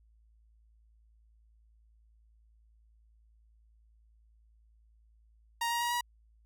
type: tone with pitch steps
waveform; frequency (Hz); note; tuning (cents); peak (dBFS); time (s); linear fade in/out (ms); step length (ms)
sawtooth; 935 / 944.2 / 953.5 / 963; A#5 / A#5 / A#5 / B5; +5 / +22 / +39 / -44; -26; 5.61-6.01; 5; 100
effects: added 55 Hz sine -61 dBFS peak until 6.45 s